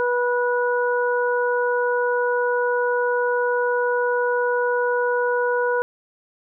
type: harmonic tone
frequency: 488.5 Hz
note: B4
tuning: 19 cents flat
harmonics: 1 / 2 / 3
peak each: -20 / -25 / -25 dBFS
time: 0-5.82 s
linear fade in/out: 0 ms
effects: none